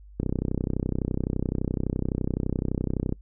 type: click train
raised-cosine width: 3 ms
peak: -13 dBFS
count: 94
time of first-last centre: 0.2-3.125 s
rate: 31.8 Hz
effects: noise-tail reverb RT60 0.1 s tail -25 dB re dry + added 50 Hz sine -45 dBFS peak until 3.21 s